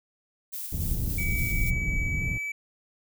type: noise with tremolo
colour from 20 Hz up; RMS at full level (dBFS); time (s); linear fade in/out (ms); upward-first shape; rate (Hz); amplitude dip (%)
violet; -35; 0.52-1.71; 20; square; 3.5; 30
type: low-pass noise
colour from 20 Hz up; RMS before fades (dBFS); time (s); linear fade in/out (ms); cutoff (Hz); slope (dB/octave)
pink; -28; 0.72-2.38; 10; 140; 12
type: tone with pitch glide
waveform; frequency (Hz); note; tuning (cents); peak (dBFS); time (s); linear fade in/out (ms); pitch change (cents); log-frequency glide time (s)
triangle; 2284 to 2299; D7 to D7; -49 to -37; -28; 1.18-2.52; 5; +12; 2.16-2.25
effects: none